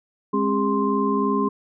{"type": "tone cluster", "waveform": "sine", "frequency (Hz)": [205.8, 268.7, 406.9, 1048], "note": ["G#3", "C4", "G#4", "C6"], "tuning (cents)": [-16, 46, -35, 2], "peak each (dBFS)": -24, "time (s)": [0.33, 1.49], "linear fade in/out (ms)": 10, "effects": []}